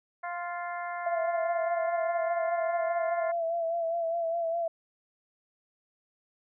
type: harmonic tone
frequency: 349.2 Hz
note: F4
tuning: in tune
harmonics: 2 / 3 / 4 / 5 / 6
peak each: -35 / -39 / -41 / -43 / -45 dBFS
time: 0.23-3.32 s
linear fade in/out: 10 ms
type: tone with vibrato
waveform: sine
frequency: 670 Hz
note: E5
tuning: 28 cents sharp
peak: -27 dBFS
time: 1.06-4.68 s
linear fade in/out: 5 ms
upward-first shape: sine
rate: 4.9 Hz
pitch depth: 40 cents each way
effects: none